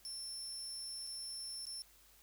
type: tone with dropouts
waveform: 30% pulse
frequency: 5370 Hz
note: E8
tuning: 31 cents sharp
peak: -39 dBFS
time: 0.05-1.82 s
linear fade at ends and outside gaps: 0 ms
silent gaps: 1.068-1.072 / 1.654-1.668 s
effects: added 50 Hz sine -70 dBFS peak until 2.22 s + white hiss -65 dBFS RMS until 2.22 s